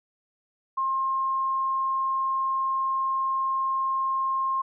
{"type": "tone", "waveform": "sine", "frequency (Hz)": 1065, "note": "C6", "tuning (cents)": 30, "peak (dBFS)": -23, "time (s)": [0.77, 4.62], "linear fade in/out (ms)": 10, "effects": []}